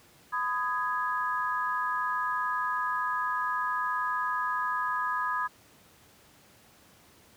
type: chord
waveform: sine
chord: G# minor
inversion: first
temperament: equal with one note detuned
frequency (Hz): 1003.9 / 1244.5 / 1661.2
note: B5 / D#6 / G#6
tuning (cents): +28 / 0 / 0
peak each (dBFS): -31 / -31 / -33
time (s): 0.32-5.48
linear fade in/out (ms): 20
effects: pink hiss -58 dBFS RMS until 7.36 s + high-pass 80 Hz 12 dB/octave